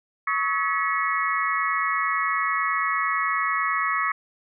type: tone cluster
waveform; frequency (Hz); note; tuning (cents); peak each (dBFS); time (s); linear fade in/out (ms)
sine; 1115 / 1284 / 1702 / 1933 / 2196; C#6 / E6 / G#6 / B6 / C#7; +10 / -46 / +42 / -38 / -17; -26 / -27 / -32 / -28 / -29; 0.27-4.12; 5
effects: none